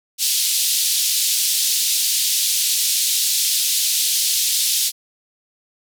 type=band-pass noise; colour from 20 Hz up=pink; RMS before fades=-19 dBFS; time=0.18-4.92 s; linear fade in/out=50 ms; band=3500 to 15000 Hz; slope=24 dB/octave; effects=none